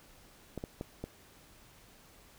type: clicks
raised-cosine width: 2 ms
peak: -24 dBFS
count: 4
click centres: 0.577 / 0.639 / 0.811 / 1.04 s
effects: pink hiss -59 dBFS RMS until 2.38 s